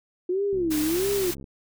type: tone with vibrato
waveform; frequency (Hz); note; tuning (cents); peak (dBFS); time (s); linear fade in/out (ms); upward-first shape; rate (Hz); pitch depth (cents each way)
sine; 350; F4; +4; -22; 0.29-1.31; 5; sine; 1.5; 250
type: click train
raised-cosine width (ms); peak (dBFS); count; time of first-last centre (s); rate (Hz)
3; -29; 63; 0.53-1.442; 68
type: noise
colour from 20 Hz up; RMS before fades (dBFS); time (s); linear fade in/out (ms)
white; -32; 0.7-1.35; 20
effects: none